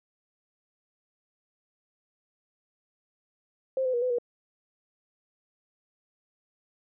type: tone with pitch steps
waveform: sine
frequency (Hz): 526 / 511 / 479 / 504 / 481.5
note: C5 / C5 / A#4 / B4 / B4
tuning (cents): +9 / -41 / +47 / +35 / -44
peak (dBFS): -24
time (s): 3.77-4.185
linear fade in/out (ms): 2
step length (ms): 83
effects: none